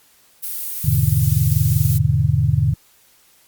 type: noise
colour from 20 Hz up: violet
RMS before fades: -26 dBFS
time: 0.42-1.99 s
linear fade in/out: 20 ms
type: chord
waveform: sine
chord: E dominant seventh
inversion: none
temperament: just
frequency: 82.41 / 103.01 / 123.61 / 148.33 Hz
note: E2 / G#2 / B2 / D3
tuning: 0 / -14 / +2 / +18 cents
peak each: -22 / -19 / -19 / -18 dBFS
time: 0.84-2.74 s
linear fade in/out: 10 ms
effects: white hiss -54 dBFS RMS until 3.47 s + Opus 48 kbps